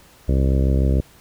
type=harmonic tone; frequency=66.7 Hz; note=C2; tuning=34 cents sharp; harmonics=1 / 2 / 3 / 4 / 5 / 6 / 7 / 8 / 9; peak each=-16 / -22 / -26 / -28 / -30 / -32 / -33 / -34 / -35 dBFS; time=0.28-1.01 s; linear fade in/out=10 ms; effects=pink hiss -50 dBFS RMS until 1.2 s